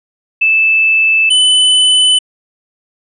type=tone pair in turn; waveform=sine / square; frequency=2631 / 3010 Hz; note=E7 / F#7; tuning=-4 / +29 cents; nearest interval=major second; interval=233 cents; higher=second; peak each=-7 dBFS; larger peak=neither; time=0.41-1.3 / 1.3-2.19 s; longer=neither; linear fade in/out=10 ms; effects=resampled to 24000 Hz